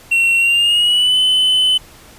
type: tone with pitch glide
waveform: triangle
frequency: 2727 to 3026 Hz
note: F7 to F#7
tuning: -42 to +38 cents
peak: -9 dBFS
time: 0.11-1.78 s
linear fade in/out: 10 ms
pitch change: +180 cents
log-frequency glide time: 0.38-1.18 s
effects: pink hiss -42 dBFS RMS until 2.18 s + resampled to 32000 Hz